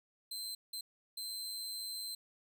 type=tone bursts at uneven times; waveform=sawtooth; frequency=4102 Hz; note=C8; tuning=35 cents flat; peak=-37 dBFS; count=3; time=0.31-0.55 / 0.73-0.81 / 1.17-2.15 s; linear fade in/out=5 ms; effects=none